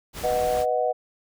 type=noise; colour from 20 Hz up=pink; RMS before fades=-35 dBFS; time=0.13-0.66 s; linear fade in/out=50 ms
type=chord; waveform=sine; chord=B major; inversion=none; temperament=equal; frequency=493.9 / 622.3 / 740 Hz; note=B4 / D#5 / F#5; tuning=0 / 0 / 0 cents; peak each=-25 dBFS; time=0.23-0.93 s; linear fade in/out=20 ms
effects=none